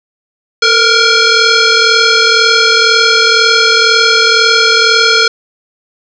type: tone with frequency modulation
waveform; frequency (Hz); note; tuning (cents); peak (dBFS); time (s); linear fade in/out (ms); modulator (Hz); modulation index
sine; 1431; F6; +42; -5; 0.62-5.28; 5; 940; 4.1
effects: none